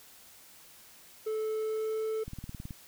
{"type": "tone with pitch glide", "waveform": "triangle", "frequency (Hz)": [435.6, 438.9], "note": ["A4", "A4"], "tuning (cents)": [-17, -4], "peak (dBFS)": -28, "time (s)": [1.26, 2.24], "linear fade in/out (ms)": 10, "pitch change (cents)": 13, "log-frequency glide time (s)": [1.57, 2.07]}
{"type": "click train", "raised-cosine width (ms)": 5, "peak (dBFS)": -28, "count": 9, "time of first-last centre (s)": [2.28, 2.708], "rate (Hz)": 18.7}
{"effects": ["white hiss -55 dBFS RMS until 2.87 s"]}